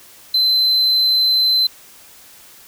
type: tone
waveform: triangle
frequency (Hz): 4066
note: B7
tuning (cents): +50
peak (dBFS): -11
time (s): 0.34-1.67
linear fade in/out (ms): 5
effects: white hiss -44 dBFS RMS until 2.67 s